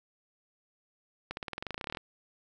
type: accelerating click train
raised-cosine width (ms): 0.3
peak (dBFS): -20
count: 18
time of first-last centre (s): 1.31-1.972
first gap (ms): 61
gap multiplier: 0.94
effects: none